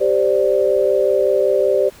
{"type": "chord", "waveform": "sine", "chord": "G suspended fourth", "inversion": "none", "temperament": "just", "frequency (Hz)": [392, 522.7, 588], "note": ["G4", "C5", "D5"], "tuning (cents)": [0, -2, 2], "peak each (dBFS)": -17, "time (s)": [0, 1.9], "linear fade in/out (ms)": 20, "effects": ["pink hiss -44 dBFS RMS until 2 s"]}